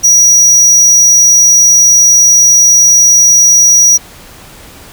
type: tone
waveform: square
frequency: 5790 Hz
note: F#8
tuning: 38 cents flat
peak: -3 dBFS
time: 0.03-3.98 s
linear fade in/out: 20 ms
effects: pink hiss -34 dBFS RMS until 4.92 s